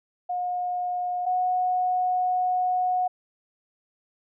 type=tone pair in turn; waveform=sine; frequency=719 / 731.1 Hz; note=F#5 / F#5; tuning=-50 / -21 cents; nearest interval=unison; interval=29 cents; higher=second; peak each=-25 / -21 dBFS; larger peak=second; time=0.29-1.26 / 1.26-3.08 s; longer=second; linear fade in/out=10 ms; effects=none